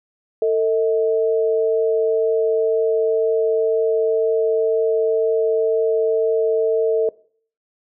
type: tone pair together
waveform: sine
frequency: 449 / 635 Hz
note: A4 / D#5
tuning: +35 / +35 cents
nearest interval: tritone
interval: 600 cents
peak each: -15 / -23 dBFS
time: 0.42-7.09 s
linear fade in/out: 2 ms
effects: noise-tail reverb RT60 0.5 s tail -21 dB re dry